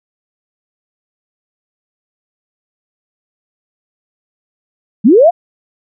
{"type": "linear sweep", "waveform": "sine", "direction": "up", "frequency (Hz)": [181, 730], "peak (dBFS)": -3, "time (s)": [5.04, 5.31], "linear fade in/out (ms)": 20, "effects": []}